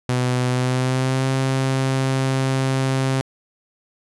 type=tone with pitch glide; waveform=sawtooth; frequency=125.6 to 132.84 Hz; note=B2 to C3; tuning=+30 to +27 cents; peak=-14 dBFS; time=0.09-3.21 s; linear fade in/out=0 ms; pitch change=+97 cents; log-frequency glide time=0.48-1.31 s; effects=resampled to 24000 Hz